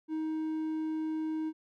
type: tone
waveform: triangle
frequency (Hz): 314.6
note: D#4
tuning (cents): +19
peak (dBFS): -29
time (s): 0.08-1.53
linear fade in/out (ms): 50
effects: none